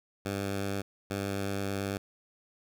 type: tone pair in turn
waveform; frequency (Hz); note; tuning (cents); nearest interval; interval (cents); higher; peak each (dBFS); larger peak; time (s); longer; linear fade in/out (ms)
10% pulse; 99 / 99; G2 / G2; +18 / +18; unison; 0; neither; -23; neither; 0.25-0.82 / 1.1-1.98; second; 10
effects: none